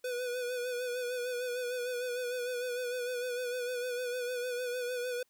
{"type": "tone with vibrato", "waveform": "square", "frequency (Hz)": 493.9, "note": "B4", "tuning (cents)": 0, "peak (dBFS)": -34, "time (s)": [0.04, 5.23], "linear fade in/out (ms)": 5, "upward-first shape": "sine", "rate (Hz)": 6.6, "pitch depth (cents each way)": 42, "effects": ["white hiss -75 dBFS RMS until 5.29 s"]}